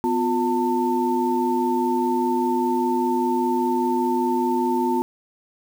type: tone cluster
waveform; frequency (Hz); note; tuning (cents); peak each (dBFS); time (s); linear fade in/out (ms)
sine; 249.7 / 354.7 / 895; B3 / F4 / A5; +19 / +27 / +29; -23; 0.04-5.02; 0
effects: 7-bit